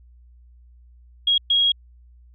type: tone bursts at uneven times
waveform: sine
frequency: 3291 Hz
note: G#7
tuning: 16 cents flat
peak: -15 dBFS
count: 2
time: 1.27-1.38 / 1.5-1.72 s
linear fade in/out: 5 ms
effects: added 60 Hz sine -47 dBFS peak until 2.34 s